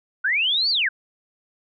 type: linear two-way sweep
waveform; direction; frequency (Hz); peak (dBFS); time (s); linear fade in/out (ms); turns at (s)
sine; up then down; 1429 to 4699 to 1429; -18; 0.24-0.89; 10; 0.7
effects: none